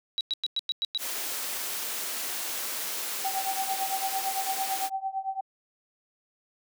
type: tone bursts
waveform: sine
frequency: 3886 Hz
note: B7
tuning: 29 cents flat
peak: -25 dBFS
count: 7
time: 0.18-0.976 s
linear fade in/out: 0 ms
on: 28 ms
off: 100 ms
type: noise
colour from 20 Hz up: white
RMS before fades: -33 dBFS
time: 0.98-4.9 s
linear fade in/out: 50 ms
type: tone with tremolo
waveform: sine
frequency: 772 Hz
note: G5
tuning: 27 cents flat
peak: -25 dBFS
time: 3.24-5.41 s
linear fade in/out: 10 ms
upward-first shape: triangle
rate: 8.9 Hz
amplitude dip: 95%
effects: high-pass 300 Hz 12 dB/octave